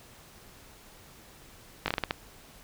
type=slowing click train; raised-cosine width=0.3 ms; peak=-11 dBFS; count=7; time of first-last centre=1.86-2.109 s; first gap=20 ms; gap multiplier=1.29; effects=pink hiss -53 dBFS RMS until 2.63 s